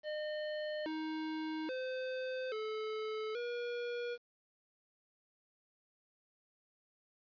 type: tone with pitch steps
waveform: square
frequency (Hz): 608 / 314 / 515 / 433.7 / 480.2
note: D#5 / D#4 / C5 / A4 / B4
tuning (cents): -40 / +16 / -28 / -25 / -49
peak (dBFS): -38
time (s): 0.03-4.18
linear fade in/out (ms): 50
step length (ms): 830
effects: resampled to 11025 Hz + 11-bit